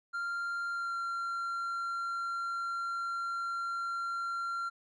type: tone with pitch glide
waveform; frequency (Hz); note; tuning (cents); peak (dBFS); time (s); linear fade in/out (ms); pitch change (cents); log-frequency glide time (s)
triangle; 1390 to 1375.6; F6 to F6; -9 to -27; -31; 0.13-4.7; 20; -18; 0.71-0.95
effects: resampled to 22050 Hz